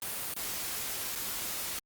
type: noise with dropouts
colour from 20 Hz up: white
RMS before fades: -36 dBFS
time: 0.02-1.79 s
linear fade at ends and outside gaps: 2 ms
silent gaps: 0.339-0.363 / 1.153-1.157 s
effects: Opus 32 kbps